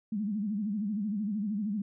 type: tone with vibrato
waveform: sine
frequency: 207.7 Hz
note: G#3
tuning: in tune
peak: -29 dBFS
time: 0.12-1.82 s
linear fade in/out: 5 ms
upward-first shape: sine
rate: 13 Hz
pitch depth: 120 cents each way
effects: none